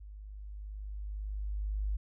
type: tone with level ramp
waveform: sine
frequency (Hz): 51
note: G#1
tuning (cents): -31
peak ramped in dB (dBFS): -45 to -29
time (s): 0-1.97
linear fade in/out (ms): 10
effects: none